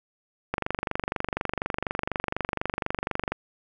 click train, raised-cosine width 0.5 ms, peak -11 dBFS, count 68, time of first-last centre 0.54-3.32 s, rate 24.1 Hz, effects none

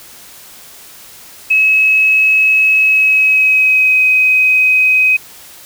sine tone with pitch glide, 2571 to 2521 Hz, E7 to D#7, -44 to +22 cents, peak -7 dBFS, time 1.5-5.17 s, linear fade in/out 10 ms, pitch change -34 cents, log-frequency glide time 2.8-4.03 s, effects white hiss -37 dBFS RMS until 5.65 s

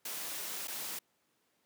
white noise with dropouts, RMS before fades -40 dBFS, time 0.05-0.99 s, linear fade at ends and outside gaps 5 ms, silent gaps 0.674-0.68 s, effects pink hiss -75 dBFS RMS until 1.65 s + high-pass 200 Hz 12 dB/octave

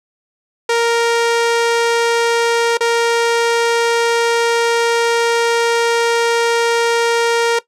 sawtooth tone with dropouts, 466.2 Hz, A#4, in tune, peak -8 dBFS, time 0.69-7.59 s, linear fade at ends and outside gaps 5 ms, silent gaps 2.773-2.806 s, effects noise-tail reverb RT60 0.1 s tail -17 dB re dry + low-pass 8000 Hz 12 dB/octave

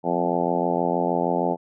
harmonic tone with a mistuned harmonic, 86.4 Hz, F2, 18 cents flat, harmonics 2 / 3 / 4 / 5 / 6 / 7 / 8 / 9 / 10, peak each -29 / -29 / -29 / -29 / -29 / -29 / -29 / -29 / -29 dBFS, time 0.03-1.57 s, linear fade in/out 50 ms, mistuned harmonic 2, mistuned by +25 cents, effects none

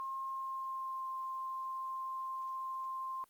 sine tone with pitch glide, 1068 to 1052.1 Hz, C6 to C6, +35 to +9 cents, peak -37 dBFS, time 0-3.24 s, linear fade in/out 0 ms, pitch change -26 cents, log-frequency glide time 0.25-1.1 s, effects white hiss -70 dBFS RMS until 3.29 s + Opus 32 kbps

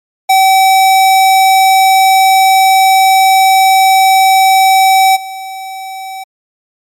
square tone with level steps, 766 Hz, G5, 40 cents flat, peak -5 / -22 dBFS, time 0.29-6.24 s, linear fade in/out 10 ms, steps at 5.15 s, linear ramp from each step 20 ms, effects MP3 64 kbps

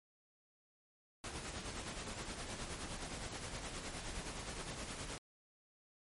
pink noise with tremolo, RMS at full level -43 dBFS, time 1.24-5.18 s, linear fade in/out 0 ms, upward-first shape sine, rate 9.6 Hz, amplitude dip 45%, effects MP3 48 kbps

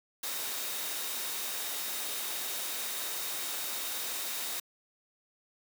sine tone in noise, 3729 Hz, A#7, in tune, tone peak -45 dBFS, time 0.23-4.6 s, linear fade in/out 5 ms, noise white, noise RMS -36 dBFS, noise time 0.23-4.6 s, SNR -12 dB, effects high-pass 300 Hz 12 dB/octave

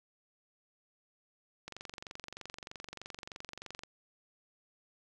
click train, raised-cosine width 0.2 ms, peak -26 dBFS, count 51, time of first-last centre 1.68-3.835 s, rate 23.2 Hz, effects none

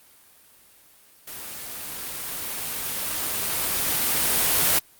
white noise with level ramp, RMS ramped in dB -37 to -19 dBFS, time 1.27-4.79 s, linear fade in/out 5 ms, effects white hiss -54 dBFS RMS until 4.99 s + Opus 32 kbps

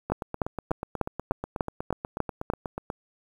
two click trains, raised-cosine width 1 ms, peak -17 / -10 dBFS, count 24 / 9, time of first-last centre 0.1-2.901 / 0.12-2.501 s, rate 8.21 / 3.36 Hz, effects 8-bit

